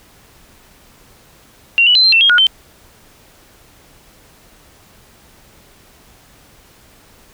sine tone with pitch steps, 2757 / 2950 / 4066 / 4140 / 2687 / 3249 / 1446 / 3097 Hz, F7 / F#7 / B7 / C8 / E7 / G#7 / F#6 / G7, -23 / -6 / +50 / -19 / +33 / -39 / -40 / -22 cents, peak -7 dBFS, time 1.78-2.468 s, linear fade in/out 0 ms, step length 86 ms, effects pink hiss -47 dBFS RMS until 7.33 s

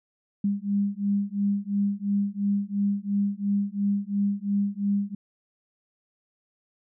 sine beating tone pair, 199.9 / 202.8 Hz, G3 / G#3, +34 / -41 cents, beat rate 2.9 Hz, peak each -26 dBFS, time 0.44-5.15 s, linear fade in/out 5 ms, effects none

